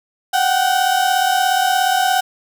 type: tone pair together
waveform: 35% pulse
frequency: 735 / 772 Hz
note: F#5 / G5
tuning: -12 / -27 cents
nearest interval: minor second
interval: 85 cents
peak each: -15 dBFS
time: 0.33-2.21 s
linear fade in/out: 10 ms
effects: none